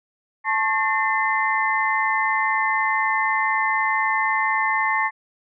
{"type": "tone cluster", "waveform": "sine", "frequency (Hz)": [874, 1090, 1799, 2059], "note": ["A5", "C#6", "A6", "C7"], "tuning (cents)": [-12, -29, 38, -28], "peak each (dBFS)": -24, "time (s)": [0.44, 5.11], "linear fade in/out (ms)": 50, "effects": []}